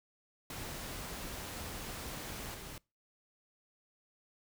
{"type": "noise with level steps", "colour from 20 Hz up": "pink", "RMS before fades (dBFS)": [-43, -47], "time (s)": [0.5, 2.78], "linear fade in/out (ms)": 2, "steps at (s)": 2.54, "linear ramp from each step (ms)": 5, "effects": ["noise-tail reverb RT60 0.3 s tail -26 dB re dry"]}